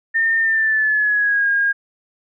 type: tone with pitch glide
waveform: sine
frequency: 1814 to 1625.5 Hz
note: A#6 to G#6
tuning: -48 to -38 cents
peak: -14 dBFS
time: 0.14-1.73 s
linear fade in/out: 20 ms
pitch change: -190 cents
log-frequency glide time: 0.41-1.48 s
effects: none